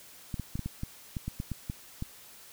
clicks, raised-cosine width 5 ms, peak -21 dBFS, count 12, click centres 0.342 / 0.397 / 0.555 / 0.593 / 0.66 / 0.834 / 1.168 / 1.28 / 1.401 / 1.517 / 1.699 / 2.024 s, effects white hiss -52 dBFS RMS until 2.52 s

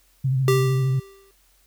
sine tone with vibrato, 131.9 Hz, C3, 14 cents sharp, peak -18 dBFS, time 0.24-1 s, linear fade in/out 10 ms, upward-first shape sine, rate 13 Hz, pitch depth 50 cents each way
square tone with exponential decay, 392 Hz, G4, in tune, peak -16 dBFS, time 0.48-1.31 s, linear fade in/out 1 ms, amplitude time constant 180 ms
effects added 45 Hz sine -61 dBFS peak until 1.66 s + white hiss -61 dBFS RMS until 1.66 s

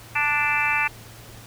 harmonic tone, 293.7 Hz, D4, in tune, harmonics 3 / 4 / 5 / 6 / 7 / 8 / 9, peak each -27 / -30 / -29 / -28 / -29 / -25 / -25 dBFS, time 0.15-0.88 s, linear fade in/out 10 ms, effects added 114 Hz sine -45 dBFS peak until 1.46 s + pink hiss -45 dBFS RMS until 1.46 s

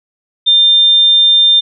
sine tone, 3600 Hz, A7, 39 cents sharp, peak -5 dBFS, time 0.46-1.61 s, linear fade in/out 20 ms, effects none

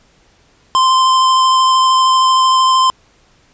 square tone with vibrato, 1040 Hz, C6, 11 cents flat, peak -9 dBFS, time 0.75-2.9 s, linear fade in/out 0 ms, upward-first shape square, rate 13 Hz, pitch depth 8 cents each way, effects pink hiss -52 dBFS RMS until 3.53 s + resampled to 16000 Hz

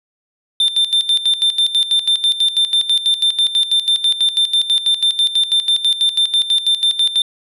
triangle tone with tremolo, 3580 Hz, A7, 29 cents sharp, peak -9 dBFS, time 0.6-7.22 s, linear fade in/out 2 ms, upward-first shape square, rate 6.1 Hz, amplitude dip 75%, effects resampled to 32000 Hz

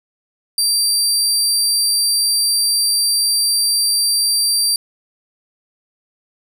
25% pulse tone, 4699 Hz, D8, in tune, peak -9 dBFS, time 0.58-4.76 s, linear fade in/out 2 ms, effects none

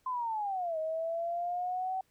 sine linear two-way sweep, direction down then up, 1038 to 628 to 761 Hz, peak -31 dBFS, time 0.06-2.01 s, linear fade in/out 5 ms, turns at 0.78 s, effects pink hiss -72 dBFS RMS until 2.1 s

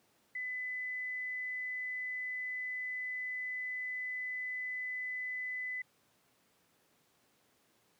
sine tone, 2006 Hz, B6, 26 cents sharp, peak -36 dBFS, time 0.35-5.82 s, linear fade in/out 5 ms, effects pink hiss -71 dBFS RMS until 7.99 s + high-pass 150 Hz 12 dB/octave

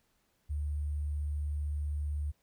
sine tone with sample-and-hold, 73.7 Hz, D2, 7 cents sharp, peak -31 dBFS, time 0.49-2.32 s, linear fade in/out 20 ms, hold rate 8820 Hz, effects pink hiss -74 dBFS RMS until 2.42 s

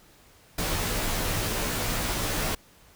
pink noise with comb filter, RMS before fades -28 dBFS, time 0.58-2.55 s, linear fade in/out 5 ms, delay 15 ms, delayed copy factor -1, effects pink hiss -56 dBFS RMS until 2.95 s

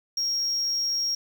sine tone, 5588 Hz, F8, in tune, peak -21 dBFS, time 0.17-1.15 s, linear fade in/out 5 ms, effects tanh soft clip ceiling -23 dBFS + 8-bit

